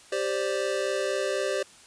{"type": "chord", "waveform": "square", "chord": "G suspended fourth", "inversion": "none", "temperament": "equal", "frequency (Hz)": [392, 523.3, 587.3], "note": ["G4", "C5", "D5"], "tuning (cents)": [0, 0, 0], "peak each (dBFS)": -31, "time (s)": [0.12, 1.63], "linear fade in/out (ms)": 5, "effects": ["white hiss -52 dBFS RMS until 1.86 s", "resampled to 22050 Hz"]}